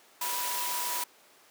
sine tone in noise, 978 Hz, B5, 17 cents flat, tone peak -35 dBFS, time 0.21-1.04 s, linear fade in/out 5 ms, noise white, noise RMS -33 dBFS, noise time 0.21-1.04 s, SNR -5 dB, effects pink hiss -58 dBFS RMS until 1.5 s + high-pass 400 Hz 12 dB/octave

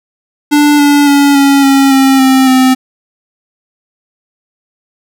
square tone with pitch steps, 293.7 / 288.5 / 283.4 / 278.3 / 273.4 / 268.5 / 263.8 / 259.1 Hz, D4 / D4 / C#4 / C#4 / C#4 / C4 / C4 / C4, 0 / -31 / +38 / +7 / -24 / +45 / +14 / -17 cents, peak -5 dBFS, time 0.51-2.75 s, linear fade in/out 20 ms, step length 280 ms, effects none

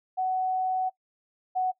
sine tone pair in turn, 747 / 742.3 Hz, F#5 / F#5, +16 / +5 cents, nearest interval unison, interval 11 cents, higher first, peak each -24 / -23 dBFS, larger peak second, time 0.17-0.9 / 1.55-1.72 s, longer first, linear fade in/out 20 ms, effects noise-tail reverb RT60 0.1 s tail -20 dB re dry

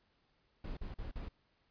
brown noise bursts, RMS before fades -42 dBFS, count 4, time 0.64-1.286 s, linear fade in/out 5 ms, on 130 ms, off 42 ms, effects pink hiss -75 dBFS RMS until 1.7 s + resampled to 11025 Hz

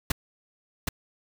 pink noise with echo, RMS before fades -24 dBFS, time 0.1-0.12 s, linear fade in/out 5 ms, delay 770 ms, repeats 1, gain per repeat -3 dB, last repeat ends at 0.89 s, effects none

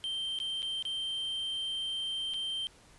triangle tone with dropouts, 3136 Hz, G7, in tune, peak -31 dBFS, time 0.04-2.67 s, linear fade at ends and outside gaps 0 ms, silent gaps 0.388-0.401 / 0.621-0.628 / 0.825-0.852 / 2.337-2.342 s, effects pink hiss -59 dBFS RMS until 2.98 s + resampled to 24000 Hz

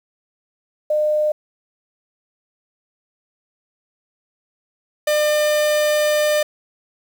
sine / 45% pulse tone pair in turn, 606 / 601.1 Hz, D#5 / D5, -46 / +40 cents, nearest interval unison, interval 14 cents, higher first, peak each -15 dBFS, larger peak neither, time 0.9-1.32 / 5.07-6.43 s, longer second, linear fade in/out 5 ms, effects 8-bit

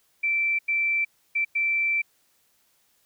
sine tone bursts at uneven times, 2337 Hz, D7, 9 cents flat, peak -21 dBFS, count 4, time 0.23-0.59 / 0.68-1.05 / 1.35-1.45 / 1.55-2.02 s, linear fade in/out 10 ms, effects white hiss -66 dBFS RMS until 3.05 s

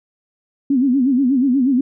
sine tone with vibrato, 262 Hz, C4, 2 cents sharp, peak -12 dBFS, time 0.7-1.81 s, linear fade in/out 5 ms, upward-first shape sine, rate 8.3 Hz, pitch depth 140 cents each way, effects none

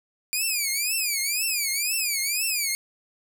10% pulse tone with vibrato, 2392 Hz, D7, 31 cents sharp, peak -15 dBFS, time 0.33-2.75 s, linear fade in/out 0 ms, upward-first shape triangle, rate 2 Hz, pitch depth 220 cents each way, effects none

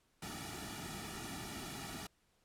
pink noise with comb filter, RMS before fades -45 dBFS, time 0.22-2.07 s, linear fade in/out 5 ms, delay 1.9 ms, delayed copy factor -0.85, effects pink hiss -75 dBFS RMS until 2.44 s + low-pass 12000 Hz 12 dB/octave

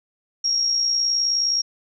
sine tone with amplitude modulation, 5588 Hz, F8, in tune, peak -16 dBFS, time 0.44-1.62 s, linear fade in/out 10 ms, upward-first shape sine, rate 59.5 Hz, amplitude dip 45%, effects none

